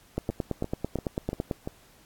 two click trains, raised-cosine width 2 ms, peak -14 / -18 dBFS, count 13 / 5, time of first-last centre 0.18-1.512 / 0.3-1.675 s, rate 9.01 / 2.91 Hz, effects pink hiss -58 dBFS RMS until 2.05 s + AAC 64 kbps

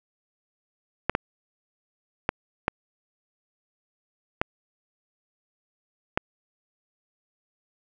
clicks, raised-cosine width 0.5 ms, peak -6 dBFS, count 6, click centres 1.096 / 1.151 / 2.291 / 2.681 / 4.415 / 6.175 s, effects none

